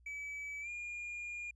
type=tone with pitch glide; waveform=triangle; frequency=2292 to 2420 Hz; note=D7 to D#7; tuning=-43 to -49 cents; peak=-39 dBFS; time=0.06-1.51 s; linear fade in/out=5 ms; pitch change=+94 cents; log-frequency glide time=0.61-0.69 s; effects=added 60 Hz sine -62 dBFS peak until 1.55 s + resampled to 24000 Hz